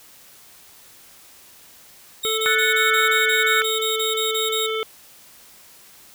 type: tone bursts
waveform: sawtooth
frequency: 3748 Hz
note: A#7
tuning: 9 cents sharp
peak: -20 dBFS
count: 14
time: 2.23-4.668 s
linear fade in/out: 10 ms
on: 150 ms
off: 26 ms
type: harmonic tone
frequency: 440 Hz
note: A4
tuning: in tune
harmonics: 1 / 3 / 5 / 7 / 8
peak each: -24 / -29 / -31 / -32 / -33 dBFS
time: 2.25-4.83 s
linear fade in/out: 0 ms
type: chord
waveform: sine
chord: F# minor seventh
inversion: third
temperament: equal with one note detuned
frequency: 1318.5 / 1475.7 / 1760 / 2217 Hz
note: E6 / F#6 / A6 / C#7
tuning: 0 / -5 / 0 / 0 cents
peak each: -26 / -21 / -27 / -21 dBFS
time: 2.46-3.62 s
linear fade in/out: 0 ms
effects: white hiss -48 dBFS RMS until 6.14 s